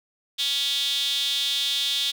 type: tone with high-pass filter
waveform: sawtooth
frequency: 280 Hz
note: C#4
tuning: 18 cents sharp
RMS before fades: -25 dBFS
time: 0.38-2.12 s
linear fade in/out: 20 ms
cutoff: 3500 Hz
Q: 8
effects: none